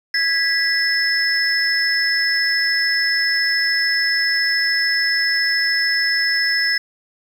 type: tone cluster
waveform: sine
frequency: 1653 / 1967 / 5240 Hz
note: G#6 / B6 / E8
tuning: -9 / -7 / -11 cents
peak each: -20 / -19 / -19 dBFS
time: 0.14-6.78 s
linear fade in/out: 5 ms
effects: tanh soft clip ceiling -8 dBFS + 7-bit